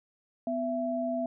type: tone pair together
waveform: sine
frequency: 250.5 / 667.3 Hz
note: B3 / E5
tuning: +25 / +21 cents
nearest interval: octave + perfect fourth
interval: 1696 cents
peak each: -32 / -30 dBFS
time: 0.47-1.26 s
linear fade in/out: 2 ms
effects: none